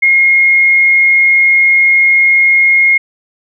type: tone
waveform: sine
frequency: 2147 Hz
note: C7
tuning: 44 cents sharp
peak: -5 dBFS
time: 0.02-2.98 s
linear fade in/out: 10 ms
effects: none